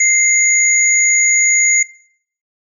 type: tone pair together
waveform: sine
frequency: 2093 / 6781 Hz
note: C7 / G#8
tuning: 0 / +35 cents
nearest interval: octave + minor sixth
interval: 2035 cents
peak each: -12 / -12 dBFS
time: 0-1.83 s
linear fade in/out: 5 ms
effects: noise-tail reverb RT60 0.6 s tail -20 dB re dry